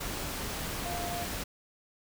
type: tone in noise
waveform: sine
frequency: 698.5 Hz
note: F5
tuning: in tune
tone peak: -36 dBFS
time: 0.85-1.25 s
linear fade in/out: 10 ms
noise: pink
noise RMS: -36 dBFS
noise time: 0-1.44 s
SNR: -3 dB
effects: none